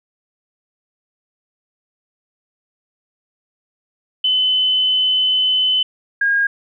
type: tone pair in turn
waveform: sine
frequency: 3029 / 1627 Hz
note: F#7 / G#6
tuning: +40 / -36 cents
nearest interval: major seventh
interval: 1076 cents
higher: first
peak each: -13 dBFS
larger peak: neither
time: 4.24-5.83 / 6.21-6.47 s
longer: first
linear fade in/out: 5 ms
effects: none